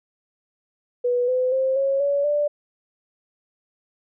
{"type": "tone with pitch steps", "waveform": "sine", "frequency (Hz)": [489.8, 508, 526.8, 546.3, 566.5, 587.5], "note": ["B4", "B4", "C5", "C#5", "C#5", "D5"], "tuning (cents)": [-14, 49, 12, -25, 37, 1], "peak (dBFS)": -18, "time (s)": [1.04, 2.48], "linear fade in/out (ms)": 10, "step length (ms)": 240, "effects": []}